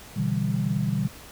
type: chord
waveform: sine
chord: E minor seventh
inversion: second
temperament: equal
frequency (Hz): 123.47 / 146.83 / 164.81 / 196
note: B2 / D3 / E3 / G3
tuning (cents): 0 / 0 / 0 / 0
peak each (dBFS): -28 / -28 / -30 / -27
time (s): 0.16-1.08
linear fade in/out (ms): 10
effects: pink hiss -45 dBFS RMS until 1.31 s

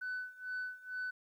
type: tone with tremolo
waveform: sine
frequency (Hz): 1500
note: F#6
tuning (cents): +23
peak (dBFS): -34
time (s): 0.01-1.11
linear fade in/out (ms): 10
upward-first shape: sine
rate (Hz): 2.2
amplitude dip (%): 90
effects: tanh soft clip ceiling -34 dBFS + 12-bit

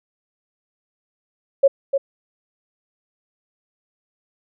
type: tone with echo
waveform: sine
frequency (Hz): 550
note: C#5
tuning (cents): -14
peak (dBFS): -8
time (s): 1.63-1.68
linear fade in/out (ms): 10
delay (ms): 300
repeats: 1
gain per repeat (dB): -7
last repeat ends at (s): 1.98
effects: none

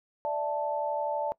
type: chord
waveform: sine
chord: D suspended second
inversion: none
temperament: equal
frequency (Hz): 587.3 / 659.3 / 880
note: D5 / E5 / A5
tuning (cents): 0 / 0 / 0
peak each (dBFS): -31 / -35 / -31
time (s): 0.25-1.32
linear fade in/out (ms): 0
effects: noise-tail reverb RT60 0.1 s tail -21 dB re dry

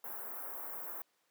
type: band-stop noise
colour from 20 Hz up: white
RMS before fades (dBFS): -43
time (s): 0.04-1.02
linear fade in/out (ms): 2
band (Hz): 1400 to 14000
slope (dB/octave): 24
effects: pink hiss -75 dBFS RMS until 1.3 s + high-pass 400 Hz 12 dB/octave

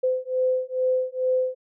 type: beating tone pair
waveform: sine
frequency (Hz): 511 / 513.3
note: C5 / C5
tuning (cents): -41 / -33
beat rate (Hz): 2.3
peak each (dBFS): -24 / -24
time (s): 0.03-1.55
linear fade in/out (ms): 10
effects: none

